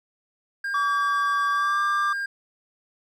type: tone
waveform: triangle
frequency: 1606 Hz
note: G6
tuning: 41 cents sharp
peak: -24 dBFS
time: 0.64-2.26 s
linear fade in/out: 5 ms
type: tone with pitch glide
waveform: triangle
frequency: 1146 to 1184.4 Hz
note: D6 to D6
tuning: -43 to +14 cents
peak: -20 dBFS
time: 0.74-2.13 s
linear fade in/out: 5 ms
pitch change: +57 cents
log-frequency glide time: 1.51-1.81 s
effects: none